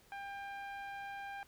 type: tone with low-pass filter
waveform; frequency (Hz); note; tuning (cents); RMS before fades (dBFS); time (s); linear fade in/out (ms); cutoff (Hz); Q
sawtooth; 797; G5; +28; -45; 0.12-1.43; 0; 2100; 1.4
effects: pink hiss -65 dBFS RMS until 1.47 s